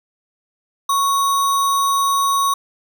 sine tone with sample-and-hold, 1108.7 Hz, C#6, in tune, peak -14 dBFS, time 0.89-2.54 s, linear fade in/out 5 ms, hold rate 4900 Hz, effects none

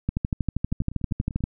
two click trains, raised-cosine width 5 ms, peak -11 / -24 dBFS, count 18 / 8, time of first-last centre 0.09-1.439 / 0.72-1.406 s, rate 12.6 / 10.2 Hz, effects none

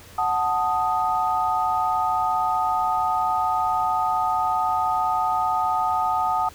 sine chord, D# diminished, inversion first, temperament equal, 740 / 880 / 1244.5 Hz, F#5 / A5 / D#6, 0 / 0 / 0 cents, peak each -24 dBFS, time 0.18-6.49 s, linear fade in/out 5 ms, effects added 88 Hz sine -48 dBFS peak until 6.54 s + pink hiss -46 dBFS RMS until 6.54 s

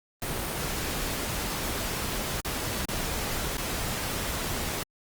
pink noise with dropouts, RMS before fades -31 dBFS, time 0.22-4.83 s, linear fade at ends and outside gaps 1 ms, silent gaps 2.406-2.448 / 2.853-2.886 / 3.57-3.581 s, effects Opus 32 kbps

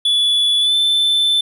triangle tone with pitch glide, 3433 to 3530 Hz, A7 to A7, -43 to +5 cents, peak -11 dBFS, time 0.05-1.41 s, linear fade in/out 5 ms, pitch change +48 cents, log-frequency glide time 0.6-0.74 s, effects none

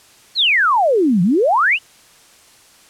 sine exponential two-way sweep, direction down then up, 4435 to 165.4 to 3087 Hz, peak -11 dBFS, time 0.35-1.79 s, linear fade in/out 50 ms, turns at 1.22 s, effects white hiss -48 dBFS RMS until 2.89 s + low-pass 10000 Hz 12 dB/octave

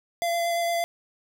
square tone with vibrato, 683 Hz, F5, 39 cents flat, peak -24 dBFS, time 0.22-0.84 s, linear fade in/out 0 ms, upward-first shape sine, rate 8.7 Hz, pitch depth 11 cents each way, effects none

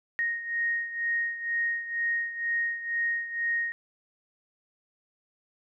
sine beating tone pair, 1864.7 / 1866.8 Hz, A#6 / A#6, 0 / +2 cents, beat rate 2.1 Hz, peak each -28 / -33 dBFS, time 0.19-3.72 s, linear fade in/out 0 ms, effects none

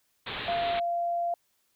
white low-pass noise, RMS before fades -36 dBFS, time 0.26-0.8 s, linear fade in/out 10 ms, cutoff 4000 Hz, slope 96 dB/octave
sine tone, 690 Hz, F5, 21 cents flat, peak -26 dBFS, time 0.48-1.34 s, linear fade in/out 2 ms
effects white hiss -72 dBFS RMS until 1.75 s

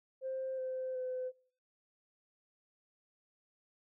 sine tone with pitch steps, 525 / 517.2 / 509.5 Hz, C5 / C5 / C5, +6 / -20 / -46 cents, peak -35 dBFS, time 0.21-1.32 s, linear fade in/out 50 ms, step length 370 ms, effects noise-tail reverb RT60 0.5 s tail -22 dB re dry + tanh soft clip ceiling -31 dBFS

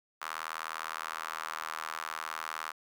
sawtooth tone with high-pass filter, 79.6 Hz, D#2, 40 cents sharp, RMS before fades -39 dBFS, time 0.21-2.72 s, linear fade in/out 10 ms, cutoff 1200 Hz, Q 3.2, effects none

